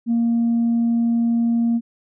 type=tone; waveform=sine; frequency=233.1 Hz; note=A#3; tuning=in tune; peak=-14 dBFS; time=0.06-1.81 s; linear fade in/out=50 ms; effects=tanh soft clip ceiling -13 dBFS